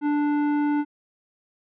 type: tone with tanh clipping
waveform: sine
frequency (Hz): 293.7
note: D4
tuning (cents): 0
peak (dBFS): -22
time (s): 0.01-0.85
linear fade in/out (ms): 50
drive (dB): 16
effects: low-pass 2000 Hz 12 dB/octave